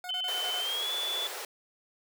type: tone bursts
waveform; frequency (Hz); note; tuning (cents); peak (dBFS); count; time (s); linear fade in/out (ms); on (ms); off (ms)
25% pulse; 725; F#5; -35; -35; 6; 0.04-0.607; 2; 67; 33
type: tone with pitch glide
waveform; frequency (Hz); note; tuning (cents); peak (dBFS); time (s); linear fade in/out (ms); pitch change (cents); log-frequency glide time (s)
sine; 3059 to 3454; G7 to A7; -43 to -33; -30; 0.09-1.27; 2; +210; 0.57-0.91
type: high-pass noise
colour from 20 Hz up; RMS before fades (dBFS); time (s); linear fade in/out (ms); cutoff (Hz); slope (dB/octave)
pink; -39; 0.28-1.45; 2; 390; 48
effects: none